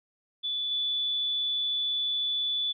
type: tone with level steps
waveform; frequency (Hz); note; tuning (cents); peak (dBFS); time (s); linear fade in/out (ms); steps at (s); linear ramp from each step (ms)
sine; 3466; A7; -27; -28 / -26; 0.43-2.73; 20; 0.71; 5
effects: none